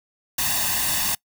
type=noise with comb filter; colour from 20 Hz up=white; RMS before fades=-23 dBFS; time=0.38-1.15 s; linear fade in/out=5 ms; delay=1.1 ms; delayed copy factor=+0.75; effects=noise-tail reverb RT60 0.1 s tail -24 dB re dry